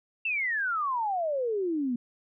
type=exponential sweep; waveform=sine; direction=down; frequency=2722 to 233.2 Hz; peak=-26 dBFS; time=0.25-1.96 s; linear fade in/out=5 ms; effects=none